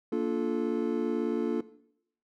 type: chord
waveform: triangle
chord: Bb major seventh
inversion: none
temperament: just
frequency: 233.1 / 291.4 / 349.6 / 437 Hz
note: Bb3 / D4 / F4 / A4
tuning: 0 / -13 / +2 / -12 cents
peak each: -30 dBFS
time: 0.12-1.61 s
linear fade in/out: 5 ms
effects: noise-tail reverb RT60 0.7 s tail -17 dB re dry